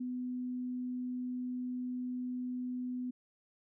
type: tone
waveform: sine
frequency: 250 Hz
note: B3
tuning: 21 cents sharp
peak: -35 dBFS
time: 0-3.11 s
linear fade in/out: 10 ms
effects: none